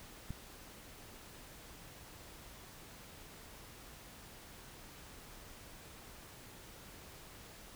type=click; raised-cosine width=5 ms; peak=-29 dBFS; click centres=0.306 s; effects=pink hiss -54 dBFS RMS until 7.75 s